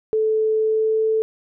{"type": "tone with pitch glide", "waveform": "sine", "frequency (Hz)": [436.6, 440.1], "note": ["A4", "A4"], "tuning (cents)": [-13, 0], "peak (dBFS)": -16, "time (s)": [0.13, 1.22], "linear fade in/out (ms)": 0, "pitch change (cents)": 13, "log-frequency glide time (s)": [0.57, 1.06], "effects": []}